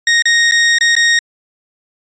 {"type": "tone with dropouts", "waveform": "sawtooth", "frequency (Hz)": 1864.7, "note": "A#6", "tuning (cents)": 0, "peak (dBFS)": -5, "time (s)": [0.07, 1.19], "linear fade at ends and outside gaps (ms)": 2, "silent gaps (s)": [[0.222, 0.255], [0.512, 0.52], [0.785, 0.809], [0.953, 0.965]], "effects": ["resampled to 16000 Hz"]}